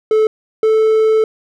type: tone pair in turn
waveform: triangle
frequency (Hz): 434.7 / 438.5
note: A4 / A4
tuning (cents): -21 / -6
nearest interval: unison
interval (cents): 15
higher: second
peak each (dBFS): -7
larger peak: neither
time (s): 0.11-0.27 / 0.63-1.24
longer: second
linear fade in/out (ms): 2
effects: none